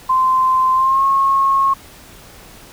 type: tone with pitch glide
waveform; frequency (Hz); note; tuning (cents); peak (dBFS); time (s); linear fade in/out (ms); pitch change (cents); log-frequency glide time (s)
sine; 1038 to 1088.3; C6 to C#6; -14 to -32; -11; 0.09-1.74; 10; +82; 0.74-1.04
effects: pink hiss -41 dBFS RMS until 2.72 s